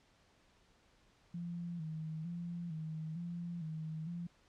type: tone with vibrato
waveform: sine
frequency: 164.81 Hz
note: E3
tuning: in tune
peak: -39 dBFS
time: 1.34-4.27 s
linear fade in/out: 5 ms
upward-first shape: square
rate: 1.1 Hz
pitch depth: 75 cents each way
effects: pink hiss -69 dBFS RMS until 4.48 s + low-pass 6000 Hz 12 dB/octave